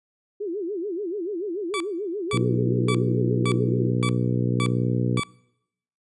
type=tone with vibrato; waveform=sine; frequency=375 Hz; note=F#4; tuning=23 cents sharp; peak=-26 dBFS; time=0.4-3.91 s; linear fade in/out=10 ms; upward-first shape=sine; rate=6.9 Hz; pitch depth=230 cents each way
type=tone bursts; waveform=20% pulse; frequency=1150 Hz; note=D6; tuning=37 cents flat; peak=-21 dBFS; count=7; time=1.74-5.234 s; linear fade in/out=0 ms; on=62 ms; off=510 ms
type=harmonic tone; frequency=61.1 Hz; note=B1; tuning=18 cents flat; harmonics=2 / 3 / 4 / 5 / 6 / 7 / 8; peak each=-23 / -27 / -29 / -31 / -33 / -34 / -35 dBFS; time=2.33-5.2 s; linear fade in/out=5 ms
effects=noise-tail reverb RT60 0.8 s tail -24 dB re dry + resampled to 24000 Hz